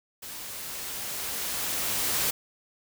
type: noise with level ramp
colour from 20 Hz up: white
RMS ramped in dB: -40 to -26 dBFS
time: 0.22-2.31 s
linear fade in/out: 10 ms
effects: none

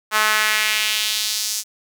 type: tone with high-pass filter sweep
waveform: sawtooth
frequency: 214.6 Hz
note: A3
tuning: 43 cents flat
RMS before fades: -20 dBFS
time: 0.11-1.64 s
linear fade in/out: 50 ms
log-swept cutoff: 1200 to 6200 Hz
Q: 1.7
effects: none

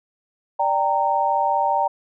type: chord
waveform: sine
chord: G minor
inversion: second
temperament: equal with one note detuned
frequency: 587.3 / 784 / 923.8 Hz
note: D5 / G5 / Bb5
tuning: 0 / 0 / -16 cents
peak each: -25 / -21 / -20 dBFS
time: 0.59-1.88 s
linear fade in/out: 10 ms
effects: none

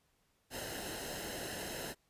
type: noise with comb filter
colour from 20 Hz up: pink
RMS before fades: -42 dBFS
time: 0.5-1.95 s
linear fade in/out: 50 ms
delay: 0.86 ms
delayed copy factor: -0.7
effects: pink hiss -75 dBFS RMS until 2.09 s + resampled to 32000 Hz

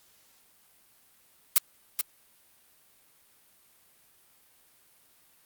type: noise with echo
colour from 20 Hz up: blue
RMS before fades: -18 dBFS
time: 1.56-1.58 s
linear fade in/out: 0 ms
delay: 430 ms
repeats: 1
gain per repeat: -8 dB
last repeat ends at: 2.01 s
effects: white hiss -62 dBFS RMS until 5.45 s + Opus 48 kbps

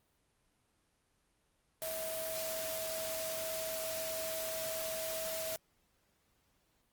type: tone in noise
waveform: sine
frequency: 644 Hz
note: E5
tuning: 41 cents flat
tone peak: -39 dBFS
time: 1.82-5.56 s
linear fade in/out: 0 ms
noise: white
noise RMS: -41 dBFS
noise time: 1.82-5.56 s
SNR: -1 dB
effects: pink hiss -75 dBFS RMS until 6.92 s + Opus 32 kbps

